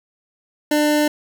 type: tone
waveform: 25% pulse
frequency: 298.8 Hz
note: D4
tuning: 30 cents sharp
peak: -11 dBFS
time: 0.71-1.08 s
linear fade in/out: 5 ms
effects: none